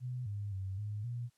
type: tone with pitch steps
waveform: sine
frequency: 125.2 / 102.1 / 95.7 / 104.6 / 120.1 Hz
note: B2 / G#2 / G2 / G#2 / B2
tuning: +24 / -29 / -41 / +13 / -48 cents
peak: -36 dBFS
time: 0-1.3 s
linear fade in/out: 50 ms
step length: 260 ms
effects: white hiss -75 dBFS RMS until 1.37 s + low-pass 10000 Hz 12 dB/octave